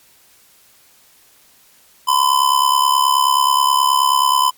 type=tone with amplitude modulation; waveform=square; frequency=1015 Hz; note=B5; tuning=47 cents sharp; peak=-9 dBFS; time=2.07-4.51 s; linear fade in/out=20 ms; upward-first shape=sine; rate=69.4 Hz; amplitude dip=75%; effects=white hiss -51 dBFS RMS until 4.57 s + MP3 96 kbps